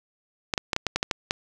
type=clicks; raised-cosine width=0.2 ms; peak=-6 dBFS; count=9; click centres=0.538 / 0.578 / 0.732 / 0.764 / 0.867 / 0.96 / 1.029 / 1.112 / 1.309 s; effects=none

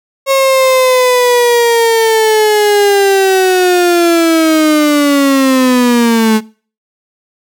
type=linear sweep; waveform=35% pulse; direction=down; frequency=545 to 214.8 Hz; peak=-5 dBFS; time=0.26-6.41 s; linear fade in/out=50 ms; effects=noise-tail reverb RT60 0.4 s tail -22 dB re dry

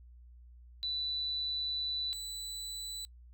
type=tone pair in turn; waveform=sine / 30% pulse; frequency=3975 / 3975 Hz; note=B7 / B7; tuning=+10 / +10 cents; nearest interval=unison; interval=0 cents; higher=neither; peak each=-33 / -37 dBFS; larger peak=first; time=0.83-2.13 / 2.13-3.05 s; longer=first; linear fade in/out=0 ms; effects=noise-tail reverb RT60 0.1 s tail -25 dB re dry + added 60 Hz sine -52 dBFS peak until 3.33 s

